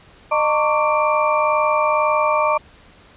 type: tone cluster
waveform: sine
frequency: 610 / 908 / 1100 / 1162 / 2368 Hz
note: D#5 / A#5 / C#6 / D6 / D7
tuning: -34 / -46 / -14 / -19 / +14 cents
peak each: -19 / -21 / -23 / -20 / -26 dBFS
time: 0.31-2.58 s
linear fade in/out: 10 ms
effects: pink hiss -48 dBFS RMS until 3.16 s + resampled to 8000 Hz